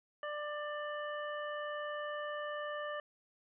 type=harmonic tone; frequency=593 Hz; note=D5; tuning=17 cents sharp; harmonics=1 / 2 / 3 / 5; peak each=-40 / -43 / -44 / -52 dBFS; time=0.23-3 s; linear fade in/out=2 ms; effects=none